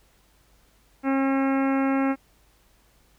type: harmonic tone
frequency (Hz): 270.3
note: C#4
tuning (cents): -44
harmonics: 1 / 2 / 3 / 4 / 5 / 6 / 7 / 8 / 9 / 10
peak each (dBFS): -21 / -30 / -31 / -36 / -34 / -38 / -41 / -38 / -44 / -46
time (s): 1.03-2.16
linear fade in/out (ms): 50
effects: added 50 Hz sine -61 dBFS peak until 3.18 s + pink hiss -62 dBFS RMS until 3.18 s